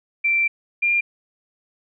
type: tone pair in turn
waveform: sine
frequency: 2349 / 2397 Hz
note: D7 / D7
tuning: 0 / +35 cents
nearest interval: unison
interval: 35 cents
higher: second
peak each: -16 dBFS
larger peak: neither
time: 0.24-0.48 / 0.82-1.01 s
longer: first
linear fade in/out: 10 ms
effects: none